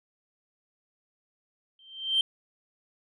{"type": "tone with exponential growth", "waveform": "sine", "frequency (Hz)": 3136, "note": "G7", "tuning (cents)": 0, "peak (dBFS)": -17, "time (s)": [1.79, 2.21], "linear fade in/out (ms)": 2, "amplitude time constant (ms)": 91, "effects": ["tanh soft clip ceiling -17 dBFS"]}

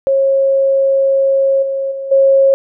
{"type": "tone with level steps", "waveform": "sine", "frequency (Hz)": 543, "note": "C#5", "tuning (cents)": -36, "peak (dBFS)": [-9, -15, -20, -6], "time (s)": [0.07, 2.54], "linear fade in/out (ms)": 0, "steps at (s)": [1.62, 1.91, 2.11], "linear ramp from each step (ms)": 10, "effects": []}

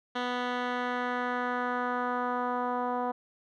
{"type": "tone with low-pass filter sweep", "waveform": "10% pulse", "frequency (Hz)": 246.9, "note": "B3", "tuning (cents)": 0, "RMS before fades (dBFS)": -31, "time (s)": [0.15, 3.12], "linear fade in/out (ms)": 10, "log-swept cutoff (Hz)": [3000, 900], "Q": 1.7, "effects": []}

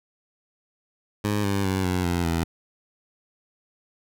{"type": "tone with pitch steps", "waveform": "15% pulse", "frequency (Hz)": [103.9, 99.38, 95.06, 90.92, 86.97, 83.18], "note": ["G#2", "G2", "F#2", "F#2", "F2", "E2"], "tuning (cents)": [1, 24, 47, -30, -7, 16], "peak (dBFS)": -16, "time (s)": [1.24, 2.44], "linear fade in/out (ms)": 5, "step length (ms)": 200, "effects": []}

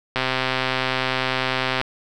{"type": "click train", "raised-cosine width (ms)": 0.3, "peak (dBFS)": -5, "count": 216, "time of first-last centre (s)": [0.16, 1.814], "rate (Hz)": 130, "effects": []}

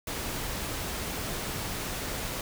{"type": "noise", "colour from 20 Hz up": "pink", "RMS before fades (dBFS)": -34, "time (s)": [0.07, 2.41], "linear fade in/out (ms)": 2, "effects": []}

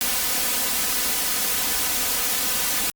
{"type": "noise with comb filter", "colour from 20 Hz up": "white", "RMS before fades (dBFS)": -23, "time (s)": [0.01, 2.9], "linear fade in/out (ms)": 0, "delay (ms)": 4, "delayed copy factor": 0.95, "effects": ["Opus 48 kbps"]}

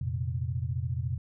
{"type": "chord", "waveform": "sine", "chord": "F suspended fourth", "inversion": "none", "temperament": "equal", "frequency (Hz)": [87.31, 116.54, 130.81], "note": ["F2", "Bb2", "C3"], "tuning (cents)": [0, 0, 0], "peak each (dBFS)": -33, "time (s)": [0.01, 1.18], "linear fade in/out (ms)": 5, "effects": []}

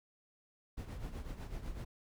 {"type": "noise with tremolo", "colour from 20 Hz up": "brown", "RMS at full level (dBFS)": -40, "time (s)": [0.77, 1.85], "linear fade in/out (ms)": 10, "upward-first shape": "triangle", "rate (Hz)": 8, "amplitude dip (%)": 70, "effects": []}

